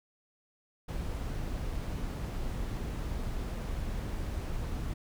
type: noise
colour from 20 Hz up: brown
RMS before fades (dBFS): -35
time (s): 0.88-4.94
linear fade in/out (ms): 10
effects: none